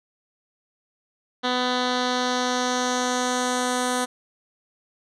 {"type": "tone with low-pass filter sweep", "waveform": "10% pulse", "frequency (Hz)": 249.9, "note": "B3", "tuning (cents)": 21, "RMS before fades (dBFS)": -24, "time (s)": [1.43, 4.06], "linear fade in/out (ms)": 20, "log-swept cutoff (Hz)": [3800, 9200], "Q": 2.2, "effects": []}